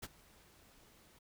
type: noise with ADSR envelope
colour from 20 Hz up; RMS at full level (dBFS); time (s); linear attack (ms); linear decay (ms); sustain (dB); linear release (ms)
pink; -42; 0.02-1.19; 17; 34; -22; 9
effects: none